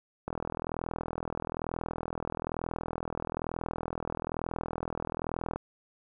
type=click train; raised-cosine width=1 ms; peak=-19 dBFS; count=218; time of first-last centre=0.28-5.56 s; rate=41.1 Hz; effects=none